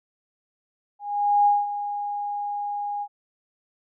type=tone with ADSR envelope; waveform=sine; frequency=820 Hz; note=G#5; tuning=22 cents flat; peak=-14 dBFS; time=0.99-3.08 s; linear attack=470 ms; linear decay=200 ms; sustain=-12 dB; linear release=61 ms; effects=none